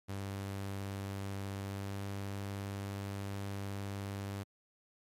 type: tone with pitch glide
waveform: sawtooth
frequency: 98.4 to 99.31 Hz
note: G2 to G2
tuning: +7 to +23 cents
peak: -34 dBFS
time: 0.08-4.44 s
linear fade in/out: 20 ms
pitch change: +16 cents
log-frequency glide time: 1.64-2.05 s
effects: MP3 64 kbps